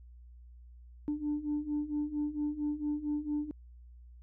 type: beating tone pair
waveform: sine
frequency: 293.7 / 298.1 Hz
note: D4 / D4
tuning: 0 / +26 cents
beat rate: 4.4 Hz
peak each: -35 / -32 dBFS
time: 1.08-3.51 s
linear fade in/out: 0 ms
effects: tanh soft clip ceiling -26 dBFS + added 60 Hz sine -50 dBFS peak until 4.22 s